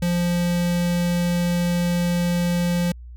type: tone with notch filter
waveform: square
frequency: 174.61 Hz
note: F3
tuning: in tune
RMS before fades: -21 dBFS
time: 0.02-2.92 s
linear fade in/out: 5 ms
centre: 1100 Hz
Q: 1.6
effects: added 60 Hz sine -36 dBFS peak until 3.16 s